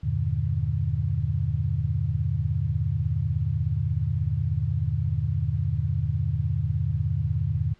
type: chord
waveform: sine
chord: E half-diminished seventh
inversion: none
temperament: just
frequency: 82.41 / 98.89 / 118.67 / 148.33 Hz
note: E2 / G2 / Bb2 / D3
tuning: 0 / +16 / +31 / +18 cents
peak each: -29 / -28 / -28 / -28 dBFS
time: 0.03-7.74 s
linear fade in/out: 10 ms
effects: pink hiss -60 dBFS RMS until 7.79 s + low-pass 4000 Hz 12 dB/octave